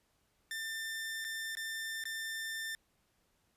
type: tone with dropouts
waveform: sawtooth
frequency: 1790 Hz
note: A6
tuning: 29 cents sharp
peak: -34 dBFS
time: 0.51-2.75 s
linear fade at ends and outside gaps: 1 ms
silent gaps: 1.244-1.248 / 1.552-1.57 / 2.039-2.054 s
effects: pink hiss -75 dBFS RMS until 3.56 s + resampled to 32000 Hz